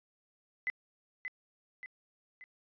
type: tone with echo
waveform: sine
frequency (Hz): 2019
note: B6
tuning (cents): +38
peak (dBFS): -30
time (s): 0.67-0.7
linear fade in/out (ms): 0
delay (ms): 580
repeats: 3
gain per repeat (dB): -6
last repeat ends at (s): 2.44
effects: resampled to 11025 Hz